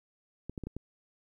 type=clicks; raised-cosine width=3 ms; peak=-25 dBFS; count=5; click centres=0.496 / 0.578 / 0.637 / 0.67 / 0.766 s; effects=11-bit